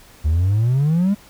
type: exponential sweep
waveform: triangle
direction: up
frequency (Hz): 73.2 to 208.7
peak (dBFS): -11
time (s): 0.24-1.15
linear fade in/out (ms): 20
effects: tanh soft clip ceiling -9 dBFS + pink hiss -47 dBFS RMS until 1.29 s